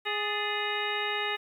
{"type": "harmonic tone with a mistuned harmonic", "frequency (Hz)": 415.3, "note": "G#4", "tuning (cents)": 0, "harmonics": [1, 2, 3, 4, 5, 6, 7, 9], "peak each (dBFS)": [-36, -36, -37, -36, -35, -39, -36, -38], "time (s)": [0.05, 1.37], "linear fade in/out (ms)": 20, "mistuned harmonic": 4, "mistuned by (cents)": 87, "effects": ["10-bit"]}